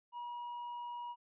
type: tone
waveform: triangle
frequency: 961 Hz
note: B5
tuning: 48 cents flat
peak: -39 dBFS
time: 0.12-1.16 s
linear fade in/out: 50 ms
effects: resampled to 8000 Hz